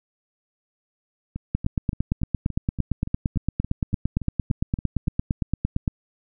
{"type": "two click trains", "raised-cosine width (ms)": 5, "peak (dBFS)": [-18, -9], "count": [14, 39], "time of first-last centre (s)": [[1.36, 5.074], [1.55, 5.878]], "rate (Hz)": [3.5, 8.78], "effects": []}